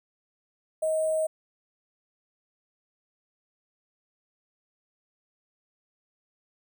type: tone with sample-and-hold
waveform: sine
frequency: 632 Hz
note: D#5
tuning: 27 cents sharp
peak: -23 dBFS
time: 0.82-1.27 s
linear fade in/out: 10 ms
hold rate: 8820 Hz
effects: none

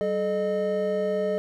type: tone cluster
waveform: triangle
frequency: 192.4 / 430.8 / 612 Hz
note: G3 / A4 / D#5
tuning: -32 / -37 / -29 cents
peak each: -30 / -25 / -24 dBFS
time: 0.01-1.38 s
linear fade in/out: 0 ms
effects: none

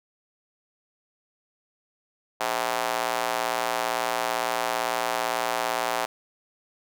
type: tone with high-pass filter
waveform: square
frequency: 58.9 Hz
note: A#1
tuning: 19 cents sharp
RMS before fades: -27 dBFS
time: 2.4-6.06 s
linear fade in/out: 10 ms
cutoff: 740 Hz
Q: 1.7
effects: none

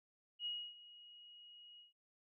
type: tone with ADSR envelope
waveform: sine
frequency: 2893 Hz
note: F#7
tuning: 40 cents flat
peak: -38 dBFS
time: 0.39-1.93 s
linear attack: 67 ms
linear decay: 280 ms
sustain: -18 dB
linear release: 140 ms
effects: none

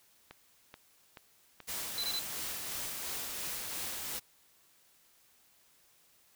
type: click train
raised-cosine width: 0.3 ms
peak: -31 dBFS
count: 5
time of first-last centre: 0.31-2.034 s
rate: 2.32 Hz
type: noise with tremolo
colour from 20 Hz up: white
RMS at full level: -38 dBFS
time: 1.67-4.2 s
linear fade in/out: 20 ms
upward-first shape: sine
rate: 2.9 Hz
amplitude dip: 25%
type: tone bursts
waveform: sine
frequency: 4022 Hz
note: B7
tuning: 31 cents sharp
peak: -33 dBFS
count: 3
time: 1.98-2.191 s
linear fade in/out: 0 ms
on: 55 ms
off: 23 ms
effects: white hiss -66 dBFS RMS until 6.35 s

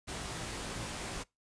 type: noise with comb filter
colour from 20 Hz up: pink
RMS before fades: -40 dBFS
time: 0.07-1.24 s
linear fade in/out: 20 ms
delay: 18 ms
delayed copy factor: +0.5
effects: noise-tail reverb RT60 0.2 s tail -23 dB re dry + resampled to 22050 Hz

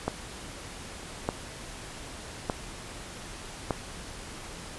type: click train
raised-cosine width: 1 ms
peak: -12 dBFS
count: 4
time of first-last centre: 0.08-3.708 s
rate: 0.827 Hz
effects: pink hiss -42 dBFS RMS until 4.78 s + resampled to 24000 Hz

